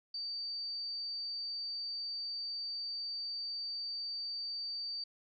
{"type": "tone", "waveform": "sine", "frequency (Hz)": 4618, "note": "D8", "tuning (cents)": -30, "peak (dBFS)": -37, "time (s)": [0.14, 5.04], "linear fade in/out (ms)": 5, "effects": []}